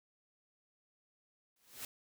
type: noise with exponential growth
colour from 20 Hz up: white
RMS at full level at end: -41 dBFS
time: 1.56-1.85 s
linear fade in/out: 2 ms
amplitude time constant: 63 ms
effects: none